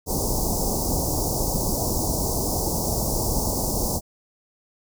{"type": "band-stop noise", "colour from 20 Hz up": "pink", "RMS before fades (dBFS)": -24, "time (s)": [0.06, 4.01], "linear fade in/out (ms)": 50, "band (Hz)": [940, 5000], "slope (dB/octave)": 48, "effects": []}